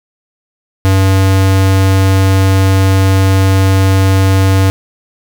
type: tone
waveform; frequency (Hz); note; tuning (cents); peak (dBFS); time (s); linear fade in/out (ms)
square; 96; G2; -36; -7; 0.85-4.7; 0
effects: none